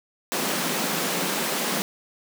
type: high-pass noise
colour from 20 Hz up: pink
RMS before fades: -26 dBFS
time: 0.32-1.82 s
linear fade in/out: 0 ms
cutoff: 160 Hz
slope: 96 dB/octave
effects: none